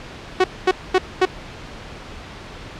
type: tone bursts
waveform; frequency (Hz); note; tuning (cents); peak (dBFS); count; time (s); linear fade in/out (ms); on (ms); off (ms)
sawtooth; 371.5; F#4; +7; -8; 4; 0.4-1.254; 5; 41; 230
effects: pink hiss -36 dBFS RMS until 2.79 s + low-pass 4000 Hz 12 dB/octave